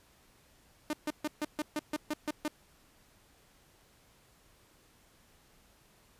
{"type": "tone bursts", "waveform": "sawtooth", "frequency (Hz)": 302, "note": "D4", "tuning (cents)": 48, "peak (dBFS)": -27, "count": 10, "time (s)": [0.9, 2.48], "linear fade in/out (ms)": 2, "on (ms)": 32, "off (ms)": 140, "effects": ["pink hiss -64 dBFS RMS until 6.19 s", "resampled to 32000 Hz"]}